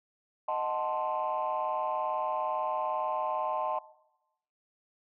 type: chord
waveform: sine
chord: D# diminished seventh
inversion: none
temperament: equal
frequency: 622.3 / 740 / 880 / 1046.5 Hz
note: D#5 / F#5 / A5 / C6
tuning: 0 / 0 / 0 / 0 cents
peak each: -33 / -35 / -32 / -33 dBFS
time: 0.48-3.79 s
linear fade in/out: 5 ms
effects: noise-tail reverb RT60 0.9 s tail -19 dB re dry + tanh soft clip ceiling -22 dBFS